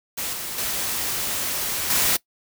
white noise with level steps, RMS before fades -28 / -31 / -26 / -20 dBFS, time 0.17-2.17 s, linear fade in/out 10 ms, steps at 0.33 / 0.58 / 1.9 s, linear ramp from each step 2 ms, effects noise-tail reverb RT60 0.1 s tail -21 dB re dry

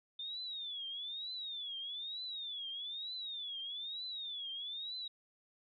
sine tone with vibrato, 3577 Hz, A7, 28 cents sharp, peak -40 dBFS, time 0.19-5.08 s, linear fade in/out 5 ms, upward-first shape triangle, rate 1.1 Hz, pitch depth 220 cents each way, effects none

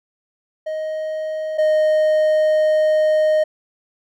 triangle tone pair in turn, 625 / 618.9 Hz, D#5 / D#5, +8 / -9 cents, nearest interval unison, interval 17 cents, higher first, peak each -20 / -11 dBFS, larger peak second, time 0.66-1.58 / 1.58-3.44 s, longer second, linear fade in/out 10 ms, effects none

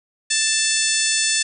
harmonic tone, 883 Hz, A5, 6 cents sharp, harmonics 2 / 3 / 4 / 5 / 6 / 7 / 8 / 9 / 10, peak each -26 / -26 / -26 / -26 / -26 / -26 / -26 / -26 / -26 dBFS, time 0.3-1.43 s, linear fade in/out 10 ms, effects none

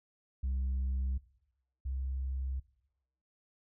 sine tone pair in turn, 65.41 / 66.09 Hz, C2 / C2, 0 / +18 cents, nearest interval unison, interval 18 cents, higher second, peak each -28 / -32 dBFS, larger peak first, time 0.43-1.18 / 1.85-2.6 s, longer neither, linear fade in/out 10 ms, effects noise-tail reverb RT60 0.8 s tail -20 dB re dry + tanh soft clip ceiling -29 dBFS

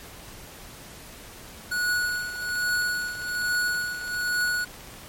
square tone with tremolo, 1463 Hz, F#6, 20 cents flat, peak -22 dBFS, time 1.71-4.65 s, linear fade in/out 10 ms, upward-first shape triangle, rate 1.2 Hz, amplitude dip 75%
click train, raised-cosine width 0.2 ms, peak -27 dBFS, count 46, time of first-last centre 1.96-4.94 s, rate 15.1 Hz
effects pink hiss -44 dBFS RMS until 5.08 s + MP3 64 kbps

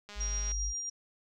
click train, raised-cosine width 0.2 ms, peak -30 dBFS, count 89, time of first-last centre 0.09-0.517 s, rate 206 Hz
sine tone, 51.91 Hz, G#1, in tune, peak -32 dBFS, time 0.15-0.74 s, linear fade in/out 50 ms
sine tone with tremolo, 5700 Hz, F8, 34 cents sharp, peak -33 dBFS, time 0.2-0.9 s, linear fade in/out 10 ms, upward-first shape sine, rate 7.5 Hz, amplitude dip 30%
effects none

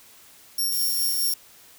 5% pulse tone with tremolo, 5520 Hz, F8, 21 cents flat, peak -16 dBFS, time 0.58-1.34 s, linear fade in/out 5 ms, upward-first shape sine, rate 4.8 Hz, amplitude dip 30%
violet noise, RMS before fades -30 dBFS, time 0.72-1.34 s, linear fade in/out 2 ms
effects white hiss -51 dBFS RMS until 1.78 s

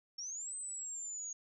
sine linear two-way sweep, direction up then down, 5400 to 8220 to 6610 Hz, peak -40 dBFS, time 0.18-1.33 s, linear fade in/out 5 ms, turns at 0.55 s, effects none

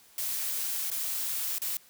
blue noise with dropouts, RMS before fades -32 dBFS, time 0.18-1.77 s, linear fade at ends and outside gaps 1 ms, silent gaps 0.902-0.915 / 1.583-1.618 s, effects white hiss -58 dBFS RMS until 1.89 s

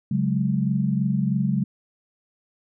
sine chord, C# suspended fourth, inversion none, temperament just, 138.59 / 184.79 / 207.9 Hz, C#3 / F#3 / G#3, 0 / -2 / +2 cents, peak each -24 dBFS, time 0.11-1.64 s, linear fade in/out 5 ms, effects none

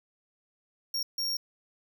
45% pulse tone bursts at uneven times, 5560 Hz, F8, 9 cents flat, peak -29 dBFS, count 2, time 0.94-1.03 / 1.18-1.37 s, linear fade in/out 5 ms, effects none

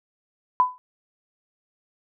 sine tone with exponential decay, 1002 Hz, B5, 25 cents sharp, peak -11 dBFS, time 0.6-0.78 s, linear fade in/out 0 ms, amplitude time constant 39 ms, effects none

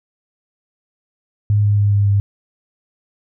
sine tone with pitch steps, 103.83 / 102.99 / 102.16 / 101.34 / 100.53 Hz, G#2 / G#2 / G#2 / G#2 / G2, 0 / -14 / -28 / -42 / +44 cents, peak -11 dBFS, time 1.5-2.2 s, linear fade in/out 0 ms, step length 140 ms, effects none

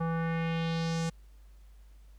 square tone with low-pass filter sweep, 164.81 Hz, E3, in tune, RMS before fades -31 dBFS, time 0-1.1 s, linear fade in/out 10 ms, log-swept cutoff 1100 to 7700 Hz, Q 2, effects added 50 Hz sine -51 dBFS peak until 2.18 s + pink hiss -69 dBFS RMS until 2.18 s

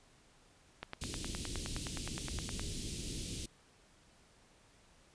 click train, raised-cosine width 0.3 ms, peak -24 dBFS, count 18, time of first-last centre 0.83-2.595 s, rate 9.63 Hz
pink band-stop noise, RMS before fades -41 dBFS, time 1.01-3.46 s, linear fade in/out 5 ms, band 370 to 3000 Hz, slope 24 dB/octave
effects pink hiss -65 dBFS RMS until 5.14 s + resampled to 22050 Hz

